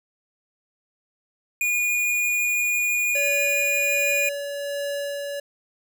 square tone, 2442 Hz, D#7, 33 cents flat, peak -21 dBFS, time 1.61-4.29 s, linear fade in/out 2 ms
square tone with tremolo, 569 Hz, C#5, 45 cents sharp, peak -26 dBFS, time 3.15-5.4 s, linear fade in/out 5 ms, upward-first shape sine, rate 1.3 Hz, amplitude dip 30%
effects none

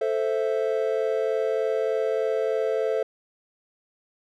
triangle chord, A minor, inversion none, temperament equal, 440 / 523.3 / 659.3 Hz, A4 / C5 / E5, 0 / 0 / 0 cents, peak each -23 / -25 / -27 dBFS, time 0.01-3.03 s, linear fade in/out 5 ms, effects none

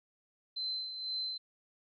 sine tone with tremolo, 4075 Hz, C8, 47 cents flat, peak -33 dBFS, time 0.56-1.38 s, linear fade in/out 10 ms, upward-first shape sine, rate 2 Hz, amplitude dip 55%, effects none

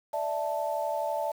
sine chord, D suspended second, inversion none, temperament equal, 587.3 / 659.3 / 880 Hz, D5 / E5 / A5, 0 / 0 / 0 cents, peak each -32 dBFS, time 0.13-1.32 s, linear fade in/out 10 ms, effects 8-bit

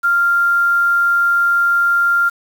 sine tone with quantisation, 1393 Hz, F6, 5 cents flat, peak -11 dBFS, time 0.03-2.3 s, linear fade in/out 20 ms, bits 6, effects none

